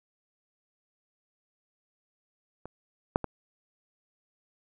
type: clicks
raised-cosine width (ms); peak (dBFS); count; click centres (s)
1; -26 / -8 / -18; 3; 2.656 / 3.159 / 3.243
effects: none